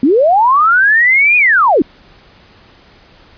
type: linear two-way sweep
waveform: sine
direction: up then down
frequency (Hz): 240 to 2489 to 240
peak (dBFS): -6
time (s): 0.03-1.82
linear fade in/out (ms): 2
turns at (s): 1.37
effects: pink hiss -44 dBFS RMS until 3.37 s + resampled to 11025 Hz